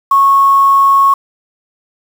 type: tone with quantisation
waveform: sine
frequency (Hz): 1100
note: C#6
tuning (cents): -14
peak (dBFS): -5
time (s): 0.11-1.14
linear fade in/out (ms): 5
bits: 5
effects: none